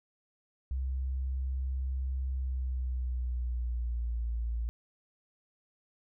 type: tone with pitch glide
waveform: sine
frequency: 65.41 to 57.6 Hz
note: C2 to A#1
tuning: 0 to -20 cents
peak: -30 dBFS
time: 0.71-4.69 s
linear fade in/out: 0 ms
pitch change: -220 cents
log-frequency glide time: 2.31-4.3 s
effects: none